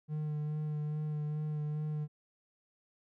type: tone with vibrato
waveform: triangle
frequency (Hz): 151.3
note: D#3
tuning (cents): -48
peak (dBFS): -31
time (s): 0.08-2.08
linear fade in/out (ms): 50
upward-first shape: sine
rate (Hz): 2.4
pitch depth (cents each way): 18
effects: none